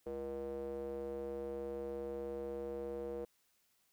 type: tone with band-pass filter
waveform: square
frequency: 68.4 Hz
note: C#2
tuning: 23 cents flat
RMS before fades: -42 dBFS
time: 0.06-3.25 s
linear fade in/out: 5 ms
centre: 460 Hz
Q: 4.9
effects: white hiss -75 dBFS RMS until 3.92 s